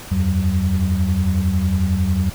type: tone cluster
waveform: sine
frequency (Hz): 81.5 / 92.5 / 188.7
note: E2 / F#2 / F#3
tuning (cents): -19 / 0 / +34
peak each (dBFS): -19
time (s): 0.11-2.3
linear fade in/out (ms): 10
effects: tanh soft clip ceiling -7 dBFS + pink hiss -36 dBFS RMS until 2.34 s